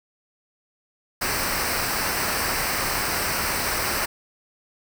pink noise with comb filter, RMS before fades -25 dBFS, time 1.21-4.06 s, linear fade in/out 10 ms, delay 0.29 ms, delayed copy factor -0.65, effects none

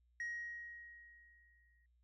sine tone with exponential decay, 1888 Hz, A#6, 22 cents sharp, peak -36 dBFS, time 0.2-1.86 s, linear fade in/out 2 ms, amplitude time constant 360 ms, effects tanh soft clip ceiling -38 dBFS + added 60 Hz sine -70 dBFS peak until 2.03 s

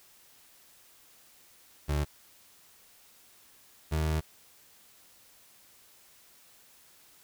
30% pulse tone pair in turn, 73.42 / 78.15 Hz, D2 / D#2, 0 / +8 cents, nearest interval minor second, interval 108 cents, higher second, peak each -24 dBFS, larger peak neither, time 1.88-2.05 / 3.91-4.21 s, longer second, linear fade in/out 20 ms, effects white hiss -59 dBFS RMS until 7.23 s

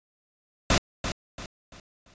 pink noise with echo, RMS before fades -20 dBFS, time 0.7-0.78 s, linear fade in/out 2 ms, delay 340 ms, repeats 4, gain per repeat -9 dB, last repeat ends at 2.14 s, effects resampled to 16000 Hz

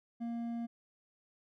triangle tone with hard clipping, 233.7 Hz, A#3, 5 cents sharp, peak -37 dBFS, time 0.2-0.67 s, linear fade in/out 20 ms, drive 9 dB, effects none

